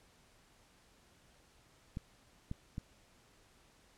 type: clicks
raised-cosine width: 5 ms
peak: -27 dBFS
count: 3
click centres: 1.971 / 2.514 / 2.781 s
effects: pink hiss -66 dBFS RMS until 3.97 s + low-pass 10000 Hz 12 dB/octave